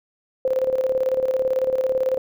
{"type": "tone with tremolo", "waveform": "sine", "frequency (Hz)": 520, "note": "C5", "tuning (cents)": -11, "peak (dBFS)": -16, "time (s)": [0.45, 2.18], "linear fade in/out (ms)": 2, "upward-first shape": "square", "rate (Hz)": 18, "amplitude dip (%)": 60, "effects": []}